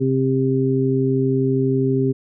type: harmonic tone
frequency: 132.4 Hz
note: C3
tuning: 21 cents sharp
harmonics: 1 / 2 / 3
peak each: -20 / -20 / -20 dBFS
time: 0-2.13 s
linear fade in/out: 20 ms
effects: none